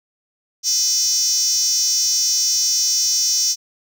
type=tone with high-pass filter; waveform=5% pulse; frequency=506 Hz; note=B4; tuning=42 cents sharp; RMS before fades=-18 dBFS; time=0.63-3.56 s; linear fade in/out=50 ms; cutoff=5800 Hz; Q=9.2; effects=none